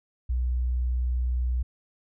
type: tone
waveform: sine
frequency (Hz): 61.74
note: B1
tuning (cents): 0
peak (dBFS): -23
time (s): 0.29-1.63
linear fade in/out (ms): 10
effects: none